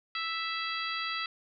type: harmonic tone with a mistuned harmonic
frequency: 659.3 Hz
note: E5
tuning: in tune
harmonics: 2 / 3 / 4 / 5 / 6 / 7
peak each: -36 / -38 / -39 / -40 / -41 / -41 dBFS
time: 0.15-1.26 s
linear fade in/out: 2 ms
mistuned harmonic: 7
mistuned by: +20 cents
effects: none